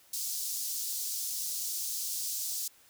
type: high-pass noise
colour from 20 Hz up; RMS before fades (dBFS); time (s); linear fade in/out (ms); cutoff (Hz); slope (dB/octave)
pink; -35; 0.13-2.68; 5; 5000; 24
effects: white hiss -61 dBFS RMS until 2.89 s